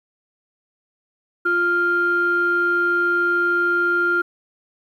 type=tone pair together; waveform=sine; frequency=349.2 / 1396.8 Hz; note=F4 / F6; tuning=0 / 0 cents; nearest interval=2 octaves; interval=2400 cents; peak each=-22 / -16 dBFS; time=1.45-4.22 s; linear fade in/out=10 ms; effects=tanh soft clip ceiling -10 dBFS + 9-bit